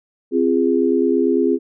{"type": "tone cluster", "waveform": "sine", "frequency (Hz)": [262.3, 342.5, 411.3], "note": ["C4", "F4", "G#4"], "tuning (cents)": [4, -34, -17], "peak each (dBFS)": -18, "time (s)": [0.31, 1.59], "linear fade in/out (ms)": 50, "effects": []}